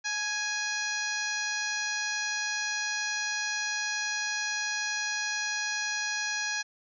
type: harmonic tone with a mistuned harmonic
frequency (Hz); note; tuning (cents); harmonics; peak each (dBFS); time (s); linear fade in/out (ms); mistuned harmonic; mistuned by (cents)
830.6; G#5; 0; 1 / 2 / 3 / 4 / 5 / 6 / 7 / 8; -41 / -32 / -37 / -44 / -38 / -41 / -37 / -42; 0.04-6.63; 20; 1; +36
effects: none